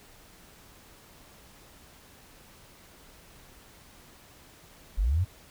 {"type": "linear sweep", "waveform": "sine", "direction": "up", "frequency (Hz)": [39.27, 99.2], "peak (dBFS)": -22, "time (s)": [4.97, 5.25], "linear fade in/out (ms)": 20, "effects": ["pink hiss -54 dBFS RMS until 5.5 s"]}